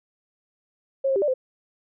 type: tone with pitch steps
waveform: sine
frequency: 541 / 535 / 393.6 / 592 / 517 Hz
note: C#5 / C5 / G4 / D5 / C5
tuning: -42 / +38 / +7 / +14 / -21 cents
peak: -19 dBFS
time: 1.04-1.34 s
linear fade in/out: 10 ms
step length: 60 ms
effects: none